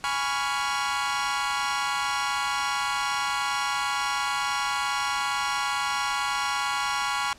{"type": "chord", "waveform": "sawtooth", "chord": "C# dominant seventh", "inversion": "second", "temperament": "equal with one note detuned", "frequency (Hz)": [830.6, 987.8, 1117.1, 1396.9], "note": ["G#5", "B5", "C#6", "E#6"], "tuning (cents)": [0, 0, 13, 0], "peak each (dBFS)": [-27, -28, -26, -27], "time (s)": [0.04, 7.33], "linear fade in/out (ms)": 0, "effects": ["pink hiss -51 dBFS RMS until 7.38 s", "low-pass 8000 Hz 12 dB/octave"]}